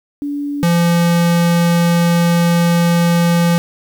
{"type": "tone pair in turn", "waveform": ["sine", "square"], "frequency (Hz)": [287.7, 171.07], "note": ["D4", "F3"], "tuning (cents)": [-36, -36], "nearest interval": "major sixth", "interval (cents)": 900, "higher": "first", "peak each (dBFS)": [-18, -11], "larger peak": "second", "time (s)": [[0.22, 0.63], [0.63, 3.58]], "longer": "second", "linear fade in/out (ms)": 0, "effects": ["8-bit"]}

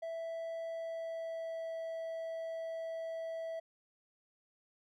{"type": "tone with pitch glide", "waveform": "triangle", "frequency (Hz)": [659.3, 654.7], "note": ["E5", "E5"], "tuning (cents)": [0, -12], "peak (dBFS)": -36, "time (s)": [0.02, 3.6], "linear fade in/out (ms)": 10, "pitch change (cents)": -12, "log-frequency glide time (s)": [0.68, 1.74], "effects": []}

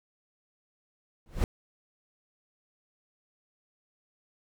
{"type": "noise with exponential growth", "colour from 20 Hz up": "brown", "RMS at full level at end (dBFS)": -21, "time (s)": [1.26, 1.44], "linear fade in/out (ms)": 1, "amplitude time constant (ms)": 39, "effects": []}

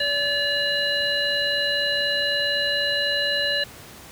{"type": "harmonic tone", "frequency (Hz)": 574, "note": "D5", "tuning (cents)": -40, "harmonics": [1, 3, 5, 7], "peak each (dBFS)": [-28, -25, -27, -25], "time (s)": [0, 3.64], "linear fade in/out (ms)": 5, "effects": ["pink hiss -43 dBFS RMS until 4.11 s", "high-pass 60 Hz 12 dB/octave"]}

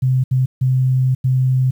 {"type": "tone bursts at uneven times", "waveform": "sine", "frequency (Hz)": 129.4, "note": "C3", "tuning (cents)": -19, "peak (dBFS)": -12, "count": 4, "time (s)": [[0.02, 0.24], [0.31, 0.46], [0.61, 1.15], [1.24, 1.71]], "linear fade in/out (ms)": 10, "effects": ["8-bit"]}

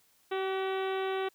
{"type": "harmonic tone with a mistuned harmonic", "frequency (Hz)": 382.8, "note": "G4", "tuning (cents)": -41, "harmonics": [1, 2, 3, 4, 5, 6, 7, 8, 9, 10], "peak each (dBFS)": [-31, -37, -41, -43, -45, -47, -48, -49, -50, -51], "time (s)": [0.31, 1.29], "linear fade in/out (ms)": 10, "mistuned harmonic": 4, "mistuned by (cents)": -31, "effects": ["white hiss -67 dBFS RMS until 1.34 s"]}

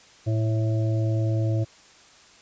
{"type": "harmonic tone with a mistuned harmonic", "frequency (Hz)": 110, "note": "A2", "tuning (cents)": 0, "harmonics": [1, 3, 5, 6], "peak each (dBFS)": [-21, -31, -35, -37], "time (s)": [0.26, 1.65], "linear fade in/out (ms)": 20, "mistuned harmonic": 1, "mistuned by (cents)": 22, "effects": ["white hiss -52 dBFS RMS until 2.41 s", "resampled to 16000 Hz"]}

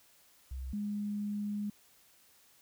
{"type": "tone pair in turn", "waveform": "sine", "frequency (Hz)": [65, 206.4], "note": ["C2", "G#3"], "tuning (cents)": [-11, -10], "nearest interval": "octave + minor sixth", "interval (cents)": 2001, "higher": "second", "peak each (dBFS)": [-37, -33], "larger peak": "second", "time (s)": [[0.51, 0.73], [0.73, 1.7]], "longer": "second", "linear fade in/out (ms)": 5, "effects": ["white hiss -64 dBFS RMS until 2.61 s"]}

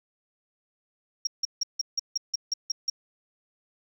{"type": "tone bursts", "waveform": "sine", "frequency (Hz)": 5588, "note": "F8", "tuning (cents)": 0, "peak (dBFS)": -22, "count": 10, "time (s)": [1.25, 2.9], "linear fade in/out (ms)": 5, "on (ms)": 21, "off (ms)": 160, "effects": ["tanh soft clip ceiling -19 dBFS"]}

